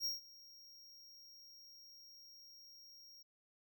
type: tone with ADSR envelope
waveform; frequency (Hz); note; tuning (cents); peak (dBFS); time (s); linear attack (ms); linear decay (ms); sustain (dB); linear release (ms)
square; 5588; F8; 0; -35; 0-3.23; 52; 150; -22; 11
effects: none